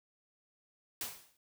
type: noise with exponential decay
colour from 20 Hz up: white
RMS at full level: -36 dBFS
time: 1.01-1.37 s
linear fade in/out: 1 ms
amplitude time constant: 77 ms
effects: none